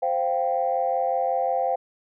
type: chord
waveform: sine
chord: C suspended fourth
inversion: none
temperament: equal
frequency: 523.3 / 698.5 / 784 Hz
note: C5 / F5 / G5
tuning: 0 / 0 / 0 cents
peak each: -25 dBFS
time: 0.02-1.76 s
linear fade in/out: 10 ms
effects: tanh soft clip ceiling -12 dBFS